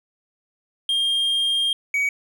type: tone pair in turn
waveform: triangle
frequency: 3213 / 2260 Hz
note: G7 / C#7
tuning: +42 / +33 cents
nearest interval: tritone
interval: 609 cents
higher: first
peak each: -17 dBFS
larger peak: neither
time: 0.89-1.73 / 1.94-2.09 s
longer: first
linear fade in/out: 2 ms
effects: none